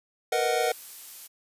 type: chord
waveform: square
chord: B major seventh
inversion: third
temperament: equal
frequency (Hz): 466.2 / 493.9 / 622.3 / 740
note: A#4 / B4 / D#5 / F#5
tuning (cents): 0 / 0 / 0 / 0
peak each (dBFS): -29 / -31 / -31 / -28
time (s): 0.32-0.72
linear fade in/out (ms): 5
type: noise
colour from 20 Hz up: blue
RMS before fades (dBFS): -42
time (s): 0.61-1.28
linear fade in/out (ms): 20
effects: resampled to 32000 Hz